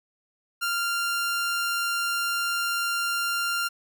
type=tone; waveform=sawtooth; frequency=1391 Hz; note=F6; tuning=7 cents flat; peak=-21 dBFS; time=0.61-3.69 s; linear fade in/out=20 ms; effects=none